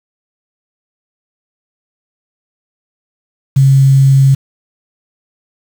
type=tone with quantisation; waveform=sine; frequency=135.5 Hz; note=C#3; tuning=39 cents flat; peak=-4 dBFS; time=3.56-4.35 s; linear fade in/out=10 ms; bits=5; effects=none